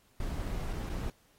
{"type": "noise with dropouts", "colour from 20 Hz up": "brown", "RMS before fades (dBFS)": -35, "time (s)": [0.2, 1.1], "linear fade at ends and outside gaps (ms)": 2, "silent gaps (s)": [[0.729, 0.733], [0.894, 0.898]], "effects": ["pink hiss -67 dBFS RMS until 1.38 s", "AAC 48 kbps"]}